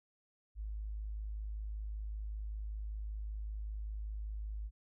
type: tone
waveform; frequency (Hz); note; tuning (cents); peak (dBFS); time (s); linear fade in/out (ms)
sine; 52.6; G#1; +23; -38; 0.55-4.71; 50
effects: none